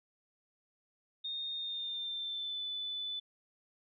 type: tone with pitch glide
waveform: sine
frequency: 3678 to 3496 Hz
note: A#7 to A7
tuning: -24 to -12 cents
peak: -36 dBFS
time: 1.24-3.2 s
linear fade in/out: 10 ms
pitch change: -88 cents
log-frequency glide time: 1.53-2.64 s
effects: none